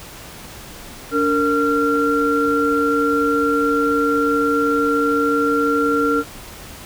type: tone cluster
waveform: sine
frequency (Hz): 288.6 / 459.9 / 1376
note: D4 / A#4 / F6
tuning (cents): -30 / -23 / -26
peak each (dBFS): -19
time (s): 1.11-6.24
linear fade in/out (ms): 50
effects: pink hiss -37 dBFS RMS until 6.85 s